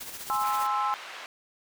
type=noise with tremolo; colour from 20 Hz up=white; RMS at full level=-38 dBFS; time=0-0.67 s; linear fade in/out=10 ms; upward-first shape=sine; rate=15 Hz; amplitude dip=50%
type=chord; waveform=sine; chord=Ab augmented; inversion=none; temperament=equal; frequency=830.6 / 1046.5 / 1318.5 Hz; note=Ab5 / C6 / E6; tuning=0 / 0 / 0 cents; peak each=-29 dBFS; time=0.3-0.94 s; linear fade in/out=0 ms
type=band-pass noise; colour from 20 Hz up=white; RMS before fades=-42 dBFS; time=0.43-1.26 s; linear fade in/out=0 ms; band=730 to 2400 Hz; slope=12 dB/octave
effects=none